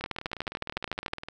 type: two click trains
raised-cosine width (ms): 0.3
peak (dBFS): -22 / -13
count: 26 / 16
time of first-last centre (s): 0.01-1.286 / 0.04-1.135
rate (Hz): 19.6 / 13.7
effects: none